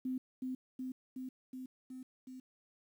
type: tone with echo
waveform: sine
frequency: 257.2 Hz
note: C4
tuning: 30 cents flat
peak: -34 dBFS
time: 0.05-0.18 s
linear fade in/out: 5 ms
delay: 370 ms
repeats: 6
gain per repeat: -2 dB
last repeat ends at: 2.4 s
effects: 11-bit